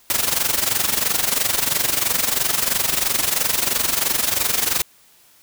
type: noise with amplitude modulation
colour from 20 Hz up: white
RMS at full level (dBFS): -17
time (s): 0.1-4.82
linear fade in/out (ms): 0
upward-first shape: sine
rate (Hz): 23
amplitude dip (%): 75
effects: white hiss -53 dBFS RMS until 5.42 s